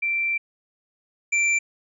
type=tone pair in turn; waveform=sine / square; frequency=2349 / 2349 Hz; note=D7 / D7; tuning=0 / 0 cents; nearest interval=unison; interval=0 cents; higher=neither; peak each=-21 / -19 dBFS; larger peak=second; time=0.02-0.38 / 1.32-1.59 s; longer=first; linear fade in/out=10 ms; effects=resampled to 22050 Hz